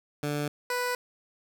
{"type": "tone pair in turn", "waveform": "15% pulse", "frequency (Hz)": [146.83, 493.9], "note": ["D3", "B4"], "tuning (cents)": [0, 0], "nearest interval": "octave + major sixth", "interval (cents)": 2100, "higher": "second", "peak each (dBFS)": [-22, -21], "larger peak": "second", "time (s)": [[0.23, 0.48], [0.7, 0.95]], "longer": "neither", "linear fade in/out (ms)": 2, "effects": []}